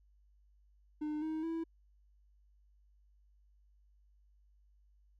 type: tone with pitch steps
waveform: triangle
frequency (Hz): 302.5 / 315 / 328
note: D#4 / D#4 / E4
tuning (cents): -49 / +21 / -9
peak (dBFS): -33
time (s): 1.01-1.64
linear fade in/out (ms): 10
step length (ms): 210
effects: added 50 Hz sine -64 dBFS peak until 5.19 s